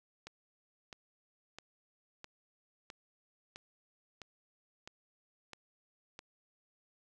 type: click train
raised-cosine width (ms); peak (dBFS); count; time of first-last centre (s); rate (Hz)
0.2; -29; 10; 0.27-6.191; 1.52
effects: none